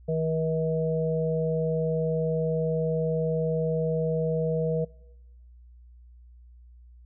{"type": "harmonic tone", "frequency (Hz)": 160, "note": "D#3", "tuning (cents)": 49, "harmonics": [1, 3, 4], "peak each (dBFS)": [-27, -27, -33], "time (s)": [0.08, 4.85], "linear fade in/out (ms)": 10, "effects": ["noise-tail reverb RT60 1.0 s tail -23 dB re dry", "added 60 Hz sine -48 dBFS peak until 7.05 s"]}